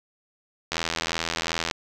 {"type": "click train", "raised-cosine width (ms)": 0.2, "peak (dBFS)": -8, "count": 83, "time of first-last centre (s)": [0.72, 1.712], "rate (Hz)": 82.7, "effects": []}